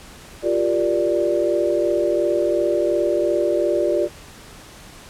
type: chord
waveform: sine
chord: G minor seventh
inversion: third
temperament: equal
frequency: 349.2 / 392 / 466.2 / 587.3 Hz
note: F4 / G4 / Bb4 / D5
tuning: 0 / 0 / 0 / 0 cents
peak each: -21 / -24 / -26 / -20 dBFS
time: 0.42-4.09 s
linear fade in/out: 50 ms
effects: pink hiss -42 dBFS RMS until 5.09 s + low-pass 11000 Hz 12 dB/octave